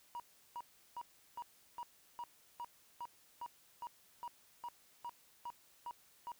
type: tone bursts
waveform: triangle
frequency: 957 Hz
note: A#5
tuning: 45 cents sharp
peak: -39 dBFS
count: 16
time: 0.15-6.318 s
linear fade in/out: 0 ms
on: 48 ms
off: 360 ms
effects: tanh soft clip ceiling -36 dBFS + white hiss -67 dBFS RMS until 6.39 s